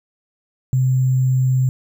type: tone with sample-and-hold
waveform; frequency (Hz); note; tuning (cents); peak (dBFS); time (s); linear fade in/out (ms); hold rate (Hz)
sine; 129.7; C3; -15; -13; 0.73-1.69; 0; 7350
effects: none